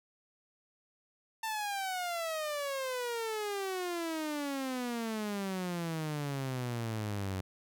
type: exponential sweep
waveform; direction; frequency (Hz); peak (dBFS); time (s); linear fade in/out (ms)
sawtooth; down; 898 to 92.5; -30; 1.43-7.41; 5
effects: none